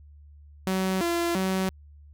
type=tone with pitch steps; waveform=sawtooth; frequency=188.5 / 341.7 / 188.9 Hz; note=F#3 / F4 / F#3; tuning=+32 / -38 / +36 cents; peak=-20 dBFS; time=0.67-1.69 s; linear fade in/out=0 ms; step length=340 ms; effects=added 73 Hz sine -47 dBFS peak until 2.13 s